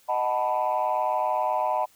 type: chord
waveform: sine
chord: B dominant seventh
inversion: first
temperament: equal with one note detuned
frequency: 622.3 / 742.6 / 880 / 987.8 Hz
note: D#5 / F#5 / A5 / B5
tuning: 0 / +6 / 0 / 0 cents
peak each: -27 dBFS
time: 0.08-1.86 s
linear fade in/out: 20 ms
effects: tanh soft clip ceiling -16 dBFS + white hiss -59 dBFS RMS until 1.95 s